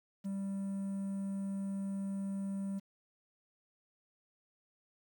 triangle tone, 196 Hz, G3, in tune, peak -33 dBFS, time 0.24-2.8 s, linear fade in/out 20 ms, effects 10-bit

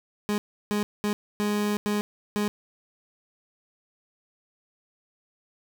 30% pulse tone bursts at uneven times, 207.7 Hz, G#3, in tune, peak -21 dBFS, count 6, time 0.29-0.38 / 0.71-0.83 / 1.04-1.13 / 1.4-1.77 / 1.86-2.01 / 2.36-2.48 s, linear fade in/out 0 ms, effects none

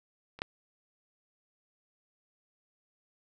clicks, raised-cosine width 0.3 ms, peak -30 / -14 dBFS, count 2, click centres 0.39 / 0.419 s, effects none

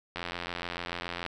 click train, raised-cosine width 0.3 ms, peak -18 dBFS, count 97, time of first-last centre 0.16-1.263 s, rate 87 Hz, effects none

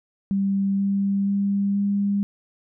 sine tone with pitch steps, 196.5 / 197.98 / 199.47 / 201 Hz, G3 / G3 / G3 / G3, +4 / +17 / +30 / +44 cents, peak -19 dBFS, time 0.31-2.23 s, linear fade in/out 0 ms, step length 480 ms, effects none

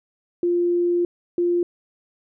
sine tone pair in turn, 349 / 349 Hz, F4 / F4, -1 / -1 cents, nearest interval unison, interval 0 cents, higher neither, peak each -17 dBFS, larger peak neither, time 0.43-1.05 / 1.38-1.63 s, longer first, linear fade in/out 2 ms, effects none

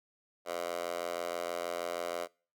10% pulse tone with high-pass filter, 86.3 Hz, F2, 20 cents flat, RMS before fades -37 dBFS, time 0.45-2.28 s, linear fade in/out 50 ms, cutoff 630 Hz, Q 2.8, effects noise-tail reverb RT60 0.4 s tail -24 dB re dry

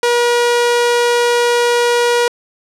sawtooth tone, 479.5 Hz, A#4, 49 cents sharp, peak -7 dBFS, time 0.03-2.28 s, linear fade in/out 2 ms, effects low-pass 9000 Hz 12 dB/octave

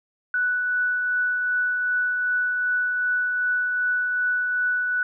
sine tone with tremolo, 1482 Hz, F#6, 2 cents sharp, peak -19 dBFS, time 0.34-5.03 s, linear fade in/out 2 ms, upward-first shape triangle, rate 2.6 Hz, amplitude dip 30%, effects none

